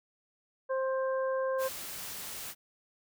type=harmonic tone; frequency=527 Hz; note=C5; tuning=12 cents sharp; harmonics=1 / 2 / 3; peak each=-29 / -37 / -42 dBFS; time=0.69-1.69 s; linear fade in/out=20 ms
type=noise; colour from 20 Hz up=white; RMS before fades=-41 dBFS; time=1.58-2.55 s; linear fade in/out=50 ms
effects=none